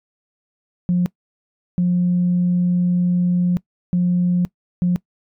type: tone bursts at uneven times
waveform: sine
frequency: 177.7 Hz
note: F3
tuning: 30 cents sharp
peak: -13 dBFS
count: 4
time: 0.89-1.06 / 1.78-3.57 / 3.93-4.45 / 4.82-4.96 s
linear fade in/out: 0 ms
effects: noise-tail reverb RT60 0.1 s tail -22 dB re dry + tanh soft clip ceiling -10 dBFS